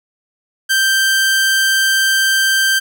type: tone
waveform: sawtooth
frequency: 1568 Hz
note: G6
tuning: in tune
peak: -8 dBFS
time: 0.69-2.8 s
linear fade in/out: 20 ms
effects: none